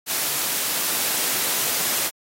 white noise, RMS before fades -23 dBFS, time 0.06-2.11 s, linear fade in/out 50 ms, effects high-pass 150 Hz 12 dB/octave + AAC 48 kbps

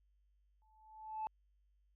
sine tone with exponential growth, 870 Hz, A5, 20 cents flat, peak -34 dBFS, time 0.62-1.27 s, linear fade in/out 0 ms, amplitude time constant 140 ms, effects tanh soft clip ceiling -34 dBFS + added 50 Hz sine -70 dBFS peak until 1.95 s

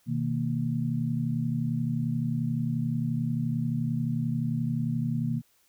sine tone cluster, 125.6 / 157 / 231.6 Hz, B2 / D#3 / A#3, +30 / +16 / -11 cents, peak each -30 dBFS, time 0.06-5.42 s, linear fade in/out 50 ms, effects white hiss -66 dBFS RMS until 5.68 s

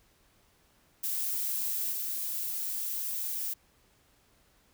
violet noise with level steps, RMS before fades -32 / -34 dBFS, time 1.03-3.54 s, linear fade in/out 10 ms, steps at 1.92 s, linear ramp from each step 5 ms, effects pink hiss -66 dBFS RMS until 4.73 s

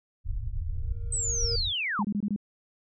pink low-pass noise, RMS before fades -31 dBFS, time 0.24-1.73 s, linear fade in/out 50 ms, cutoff 110 Hz, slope 48 dB/octave
triangle tone with exponential growth, 466.2 Hz, A#4, in tune, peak -29 dBFS, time 0.68-1.56 s, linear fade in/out 5 ms, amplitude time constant 190 ms
sine linear sweep, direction down, 8250 to 792 Hz, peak -27 dBFS, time 1.12-2.03 s, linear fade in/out 5 ms
sine tone bursts, 205.3 Hz, G#3, 20 cents flat, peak -25 dBFS, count 5, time 1.99-2.362 s, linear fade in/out 2 ms, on 56 ms, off 23 ms
effects none

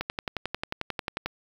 click train, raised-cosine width 0.3 ms, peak -13 dBFS, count 15, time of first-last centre 0.01-1.26 s, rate 11.2 Hz, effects 7-bit

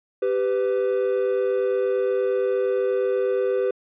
triangle tone pair together, 392 / 500.5 Hz, G4 / B4, 0 / +23 cents, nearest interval major third, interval 423 cents, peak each -20 dBFS, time 0.22-3.71 s, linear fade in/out 5 ms, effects tanh soft clip ceiling -11 dBFS + resampled to 8000 Hz

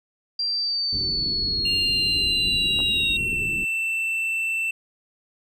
sine linear sweep, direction down, 4746 to 3729 Hz, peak -22 dBFS, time 0.39-3.17 s, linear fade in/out 5 ms
pink low-pass noise, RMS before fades -34 dBFS, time 0.92-3.65 s, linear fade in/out 10 ms, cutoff 430 Hz, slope 96 dB/octave
triangle tone with pitch glide, 2794 to 2672 Hz, F7 to E7, 0 to +23 cents, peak -21 dBFS, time 1.65-4.71 s, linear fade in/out 5 ms, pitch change -77 cents, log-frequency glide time 2.91-3.43 s
clicks, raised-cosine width 1 ms, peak -22 dBFS, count 2, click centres 2.79 / 2.803 s
effects none

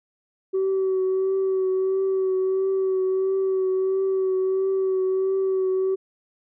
sine tone with vibrato, 380 Hz, F#4, 46 cents sharp, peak -18 dBFS, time 0.53-5.96 s, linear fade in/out 20 ms, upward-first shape triangle, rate 1.5 Hz, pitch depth 25 cents each way, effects tanh soft clip ceiling -17 dBFS

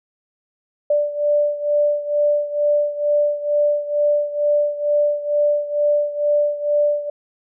sine beating tone pair, 587.3 / 589.5 Hz, D5 / D5, 0 / +6 cents, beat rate 2.2 Hz, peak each -17 / -21 dBFS, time 0.9-7.1 s, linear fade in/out 5 ms, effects none

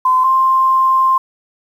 sine tone pair in turn, 1027 / 1051.6 Hz, C6 / C6, -33 / +8 cents, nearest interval unison, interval 41 cents, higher second, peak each -9 dBFS, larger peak neither, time 0.05-0.24 / 0.24-1.18 s, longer second, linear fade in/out 5 ms, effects 7-bit

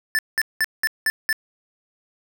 square tone bursts, 1760 Hz, A6, in tune, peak -18 dBFS, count 6, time 0.15-1.328 s, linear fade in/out 0 ms, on 38 ms, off 190 ms, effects none

